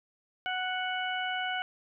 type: harmonic tone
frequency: 740 Hz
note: F#5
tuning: in tune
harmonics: 1 / 2 / 3 / 4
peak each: -34 / -34 / -39 / -37 dBFS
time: 0.46-1.62 s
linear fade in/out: 0 ms
effects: none